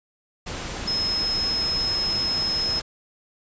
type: tone in noise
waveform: sine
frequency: 5160 Hz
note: E8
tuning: 38 cents flat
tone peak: -22 dBFS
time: 0.87-2.8 s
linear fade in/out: 10 ms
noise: pink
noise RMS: -32 dBFS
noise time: 0.46-2.82 s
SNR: +7 dB
effects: resampled to 16000 Hz